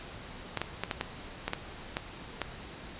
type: clicks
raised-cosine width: 0.3 ms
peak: -14 dBFS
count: 9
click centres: 0.573 / 0.616 / 0.836 / 0.912 / 1.011 / 1.48 / 1.534 / 1.969 / 2.417 s
effects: pink hiss -45 dBFS RMS until 2.99 s + resampled to 8000 Hz